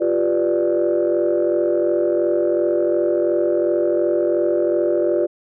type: chord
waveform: sine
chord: G dominant seventh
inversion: third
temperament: equal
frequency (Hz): 349.2 / 392 / 493.9 / 587.3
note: F4 / G4 / B4 / D5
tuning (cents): 0 / 0 / 0 / 0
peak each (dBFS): -18 / -23 / -23 / -19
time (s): 0-5.27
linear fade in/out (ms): 20
effects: tanh soft clip ceiling -9 dBFS